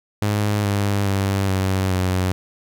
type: tone with pitch steps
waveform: sawtooth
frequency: 103.83 / 100.87 / 98 / 95.21 / 92.5 Hz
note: G#2 / G2 / G2 / G2 / F#2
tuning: 0 / +50 / 0 / -50 / 0 cents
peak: -14 dBFS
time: 0.22-2.32 s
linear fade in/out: 0 ms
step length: 420 ms
effects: none